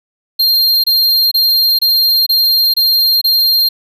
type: tone bursts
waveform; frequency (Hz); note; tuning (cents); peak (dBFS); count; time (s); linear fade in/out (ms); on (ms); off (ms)
square; 4195; C8; +4; -9; 7; 0.39-3.69; 10; 450; 25
effects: none